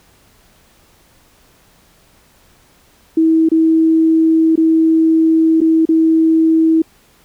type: tone with dropouts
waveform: sine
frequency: 322.5 Hz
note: E4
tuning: 38 cents flat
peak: -8 dBFS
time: 3.17-6.82 s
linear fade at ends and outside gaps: 5 ms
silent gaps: 3.489-3.516 / 4.557-4.576 / 5.606-5.614 / 5.854-5.889 s
effects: pink hiss -51 dBFS RMS until 7.24 s